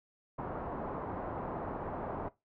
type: low-pass noise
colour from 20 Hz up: white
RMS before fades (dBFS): -39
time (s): 0.38-2.29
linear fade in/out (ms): 10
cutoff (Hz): 1000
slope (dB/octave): 24
effects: noise-tail reverb RT60 0.2 s tail -18 dB re dry